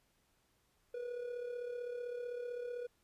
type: tone with amplitude modulation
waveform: triangle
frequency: 485.9 Hz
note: B4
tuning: 28 cents flat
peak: -35 dBFS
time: 0.94-2.87 s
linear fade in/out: 5 ms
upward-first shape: sine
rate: 35.7 Hz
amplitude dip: 55%
effects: pink hiss -75 dBFS RMS until 3.03 s + resampled to 32000 Hz